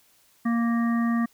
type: harmonic tone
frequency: 233.1 Hz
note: A#3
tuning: in tune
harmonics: 1 / 3 / 5 / 7 / 8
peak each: -21 / -37 / -33 / -46 / -36 dBFS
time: 0.45-1.26 s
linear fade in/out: 10 ms
effects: white hiss -61 dBFS RMS until 1.33 s